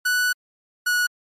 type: tone pair in turn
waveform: 45% pulse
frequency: 1481 / 1464.8 Hz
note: F#6 / F#6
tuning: +1 / -18 cents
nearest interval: unison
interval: 19 cents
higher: first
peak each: -18 dBFS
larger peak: neither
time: 0.05-0.33 / 0.86-1.07 s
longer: first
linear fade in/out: 10 ms
effects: MP3 64 kbps